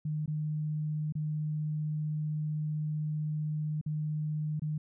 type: tone with dropouts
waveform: sine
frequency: 152.6 Hz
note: D#3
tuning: 33 cents flat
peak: -30 dBFS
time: 0.05-4.78 s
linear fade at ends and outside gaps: 5 ms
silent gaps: 0.26-0.277 / 1.124-1.152 / 3.813-3.861 / 4.596-4.619 s
effects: none